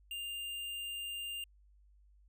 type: tone with hard clipping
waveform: sine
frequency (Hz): 2801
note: F7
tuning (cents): +4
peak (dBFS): -40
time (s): 0.11-1.44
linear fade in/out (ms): 2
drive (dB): 14
effects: added 50 Hz sine -61 dBFS peak until 2.28 s